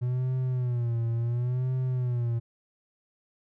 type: tone with vibrato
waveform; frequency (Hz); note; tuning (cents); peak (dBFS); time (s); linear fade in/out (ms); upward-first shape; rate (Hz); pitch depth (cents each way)
triangle; 122.2; B2; -18; -23; 0.01-2.4; 20; sine; 0.71; 96
effects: none